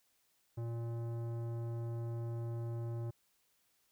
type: tone with tanh clipping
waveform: sine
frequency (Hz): 116.54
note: A#2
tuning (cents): 0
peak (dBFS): -39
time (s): 0.57-3.11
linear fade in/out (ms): 10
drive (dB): 15
effects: white hiss -75 dBFS RMS until 3.91 s